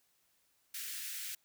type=high-pass noise; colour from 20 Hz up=white; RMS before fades=-42 dBFS; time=0.74-1.35 s; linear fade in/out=5 ms; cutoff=1500 Hz; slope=48 dB/octave; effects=white hiss -74 dBFS RMS until 1.44 s